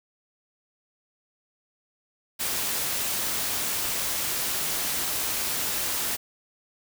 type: noise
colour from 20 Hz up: white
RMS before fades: -28 dBFS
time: 2.39-6.17 s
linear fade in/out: 20 ms
effects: none